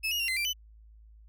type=tone with pitch steps; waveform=35% pulse; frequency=2604 / 2872 / 2760 / 2058 / 2357 / 3008 Hz; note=E7 / F7 / F7 / C7 / D7 / F#7; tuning=-22 / +48 / -21 / -29 / +6 / +28 cents; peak=-26 dBFS; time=0.03-0.534 s; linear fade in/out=20 ms; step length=84 ms; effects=added 54 Hz sine -51 dBFS peak until 1.28 s